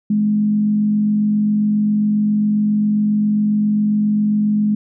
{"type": "tone with frequency modulation", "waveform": "sine", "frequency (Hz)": 210, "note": "G#3", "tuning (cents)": 19, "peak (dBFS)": -13, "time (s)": [0.1, 4.75], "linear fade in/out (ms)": 5, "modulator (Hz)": 47.4, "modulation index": 0.27, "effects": []}